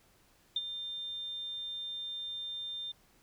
sine tone with ADSR envelope, 3600 Hz, A7, 39 cents sharp, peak -27 dBFS, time 0.56-2.92 s, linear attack 4 ms, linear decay 37 ms, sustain -10 dB, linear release 7 ms, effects pink hiss -66 dBFS RMS until 3.22 s

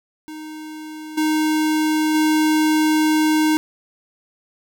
square tone with level steps, 310 Hz, D#4, 6 cents flat, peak -32 / -17 / -15 dBFS, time 0.28-3.57 s, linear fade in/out 0 ms, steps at 1.17 / 2.14 s, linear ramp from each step 10 ms, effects none

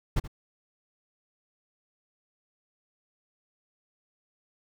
brown noise with echo, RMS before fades -22 dBFS, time 0.16-0.2 s, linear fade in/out 10 ms, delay 78 ms, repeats 1, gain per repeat -15 dB, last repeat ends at 0.278 s, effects none

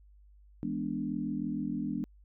sine chord, E dominant seventh, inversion none, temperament equal, 164.81 / 207.7 / 246.9 / 293.7 Hz, E3 / G#3 / B3 / D4, 0 / 0 / 0 / 0 cents, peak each -40 / -36 / -36 / -36 dBFS, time 0.63-2.04 s, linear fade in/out 0 ms, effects added 50 Hz sine -55 dBFS peak until 2.24 s

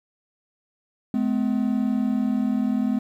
triangle tone pair together, 213.2 / 253.5 Hz, G#3 / B3, +46 / +45 cents, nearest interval minor third, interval 299 cents, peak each -21 dBFS, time 1.14-2.99 s, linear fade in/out 2 ms, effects 9-bit

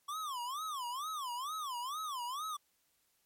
square tone with vibrato, 1107 Hz, C#6, 3 cents flat, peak -38 dBFS, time 0.08-2.57 s, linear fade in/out 10 ms, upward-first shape sine, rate 2.2 Hz, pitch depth 260 cents each way, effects white hiss -75 dBFS RMS until 3.25 s + MP3 64 kbps

